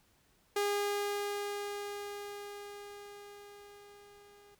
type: tone with level ramp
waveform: sawtooth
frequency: 407.8 Hz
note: G#4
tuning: 32 cents flat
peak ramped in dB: -25 to -54 dBFS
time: 0.56-4.55 s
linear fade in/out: 5 ms
effects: pink hiss -69 dBFS RMS until 4.59 s